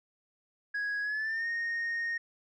sine tone with pitch glide, 1661.2 to 1853.9 Hz, G#6 to A#6, 0 to -10 cents, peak -28 dBFS, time 0.74-2.18 s, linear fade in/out 10 ms, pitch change +190 cents, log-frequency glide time 1.02-1.47 s, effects tanh soft clip ceiling -29 dBFS

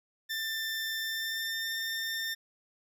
20% pulse tone with pitch glide, 1783 to 1804.8 Hz, A6 to A6, +22 to +44 cents, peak -27 dBFS, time 0.29-2.35 s, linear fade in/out 20 ms, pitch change +22 cents, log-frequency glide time 0.95-1.75 s, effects none

